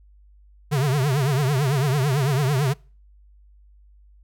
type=tone with vibrato; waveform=square; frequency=138.59 Hz; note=C#3; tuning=in tune; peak=-19 dBFS; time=0.71-2.74 s; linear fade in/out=20 ms; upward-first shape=triangle; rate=9 Hz; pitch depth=190 cents each way; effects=noise-tail reverb RT60 0.4 s tail -26 dB re dry + added 50 Hz sine -49 dBFS peak until 4.23 s